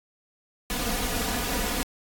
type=noise with comb filter; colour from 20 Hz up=pink; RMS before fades=-28 dBFS; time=0.7-1.83 s; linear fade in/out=0 ms; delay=4.1 ms; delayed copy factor=+0.95; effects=AAC 64 kbps